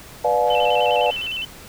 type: chord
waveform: sine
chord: B diminished seventh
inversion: none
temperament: just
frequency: 493.9 / 592.7 / 711.2 / 853.4 Hz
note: B4 / D5 / F5 / Ab5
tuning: 0 / +16 / +31 / +47 cents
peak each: -21 dBFS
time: 0.24-1.11 s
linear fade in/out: 10 ms
type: click train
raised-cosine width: 0.3 ms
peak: -26 dBFS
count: 112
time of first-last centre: 0.47-1.274 s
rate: 138 Hz
type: tone with vibrato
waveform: sine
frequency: 2855 Hz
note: F7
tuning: 37 cents sharp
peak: -24 dBFS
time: 0.5-1.45 s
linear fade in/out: 5 ms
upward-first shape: square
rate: 9.8 Hz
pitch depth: 110 cents each way
effects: pink hiss -41 dBFS RMS until 1.68 s